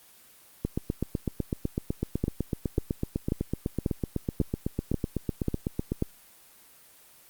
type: two click trains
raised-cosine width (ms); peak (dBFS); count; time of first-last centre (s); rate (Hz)
3; -14 / -12; 43 / 8; 0.65-5.92 / 2.24-6.024; 7.97 / 1.85
effects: white hiss -55 dBFS RMS until 7.29 s + Opus 24 kbps